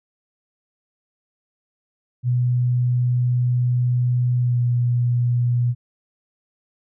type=tone with pitch glide; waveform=sine; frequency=123.47 to 121.49 Hz; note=B2 to B2; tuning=0 to -28 cents; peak=-16 dBFS; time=2.23-5.75 s; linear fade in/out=50 ms; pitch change=-28 cents; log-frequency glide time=4.39-4.59 s; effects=none